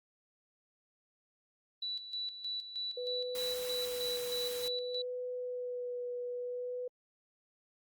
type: tone with tremolo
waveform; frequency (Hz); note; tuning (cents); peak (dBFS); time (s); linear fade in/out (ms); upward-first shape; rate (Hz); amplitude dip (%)
sine; 3951; B7; 0; -35; 1.82-5.02; 5; square; 3.2; 65
type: tone with vibrato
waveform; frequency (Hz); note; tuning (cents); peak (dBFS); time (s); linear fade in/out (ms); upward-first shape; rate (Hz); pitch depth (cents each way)
sine; 493.9; B4; 0; -36; 2.97-6.88; 5; sine; 0.55; 15
type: noise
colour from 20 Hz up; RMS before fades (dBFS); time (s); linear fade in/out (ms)
white; -44; 3.35-4.68; 0
effects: Opus 48 kbps